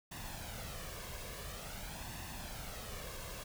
pink noise with flanger, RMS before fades -45 dBFS, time 0.11-3.44 s, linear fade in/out 10 ms, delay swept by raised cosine 1.1 to 1.85 ms, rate 0.48 Hz, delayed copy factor +0.55, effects none

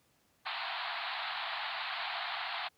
pink band-pass noise, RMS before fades -38 dBFS, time 0.45-2.69 s, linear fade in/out 20 ms, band 680 to 4400 Hz, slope 96 dB/octave, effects pink hiss -71 dBFS RMS until 2.77 s + high-pass 80 Hz 12 dB/octave

